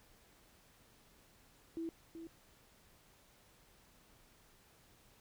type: tone with echo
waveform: sine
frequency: 329.6 Hz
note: E4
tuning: in tune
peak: -38 dBFS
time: 1.77-1.89 s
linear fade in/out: 0 ms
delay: 380 ms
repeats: 1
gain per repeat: -8 dB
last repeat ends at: 2.27 s
effects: pink hiss -66 dBFS RMS until 5.2 s